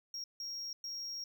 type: tone bursts at uneven times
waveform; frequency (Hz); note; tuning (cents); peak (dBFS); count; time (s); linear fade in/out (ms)
triangle; 5588; F8; 0; -38; 3; 0.14-0.24 / 0.4-0.73 / 0.84-1.24; 2
effects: none